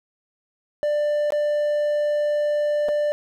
triangle tone with dropouts, 592 Hz, D5, 14 cents sharp, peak -17 dBFS, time 0.83-3.12 s, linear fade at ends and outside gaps 0 ms, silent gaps 1.305-1.322 / 2.885-2.889 s, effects none

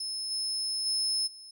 35% pulse tone with level steps, 5210 Hz, E8, 21 cents flat, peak -30 / -27 / -24 / -43 dBFS, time 0-1.51 s, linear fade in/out 5 ms, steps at 0.3 / 0.85 / 1.26 s, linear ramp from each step 20 ms, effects none

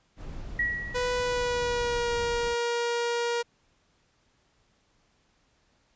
brown noise, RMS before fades -39 dBFS, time 0.16-2.56 s, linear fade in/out 50 ms
sine tone with exponential decay, 1920 Hz, B6, 49 cents flat, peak -22 dBFS, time 0.59-1.42 s, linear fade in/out 5 ms, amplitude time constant 180 ms
sawtooth tone with pitch glide, 494.6 to 473.4 Hz, B4 to A#4, +3 to +27 cents, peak -22 dBFS, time 0.94-3.43 s, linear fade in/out 20 ms, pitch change -76 cents, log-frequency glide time 1.21-2.16 s
effects pink hiss -68 dBFS RMS until 5.95 s + resampled to 16000 Hz

